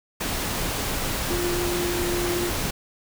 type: tone in noise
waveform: sine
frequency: 350.6 Hz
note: F4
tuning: 7 cents sharp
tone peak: -25 dBFS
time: 1.3-2.5 s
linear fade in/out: 10 ms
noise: pink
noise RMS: -27 dBFS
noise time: 0.2-2.71 s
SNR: -1 dB
effects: none